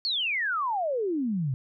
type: exponential sweep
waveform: sine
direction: down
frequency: 4500 to 123.47 Hz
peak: -25 dBFS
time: 0.05-1.54 s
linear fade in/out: 0 ms
effects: none